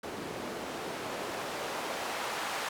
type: noise with band-pass filter sweep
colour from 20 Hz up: white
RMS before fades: -37 dBFS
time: 0.03-2.69 s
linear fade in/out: 5 ms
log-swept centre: 290 to 910 Hz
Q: 0.82
effects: none